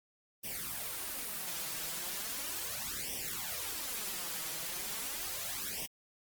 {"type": "noise with flanger", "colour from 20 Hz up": "white", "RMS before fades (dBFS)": -39, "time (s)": [0.43, 5.87], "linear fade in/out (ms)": 20, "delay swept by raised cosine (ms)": [0.35, 6.25], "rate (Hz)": 0.37, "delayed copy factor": 0.95, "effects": ["Opus 24 kbps"]}